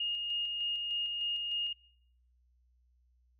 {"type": "tone with tremolo", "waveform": "sine", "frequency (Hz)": 2847, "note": "F7", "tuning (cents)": 33, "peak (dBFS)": -31, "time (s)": [0, 1.73], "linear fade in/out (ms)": 5, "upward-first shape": "square", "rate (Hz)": 3.3, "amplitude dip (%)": 30, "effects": ["noise-tail reverb RT60 0.7 s tail -21 dB re dry", "added 61 Hz sine -66 dBFS peak until 3.39 s"]}